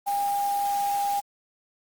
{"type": "tone in noise", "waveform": "sine", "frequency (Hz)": 806, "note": "G5", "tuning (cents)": 48, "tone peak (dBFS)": -23, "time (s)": [0.06, 1.21], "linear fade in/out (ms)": 20, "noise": "white", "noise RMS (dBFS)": -38, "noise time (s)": [0.06, 1.21], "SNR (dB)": 12, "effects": ["Opus 24 kbps"]}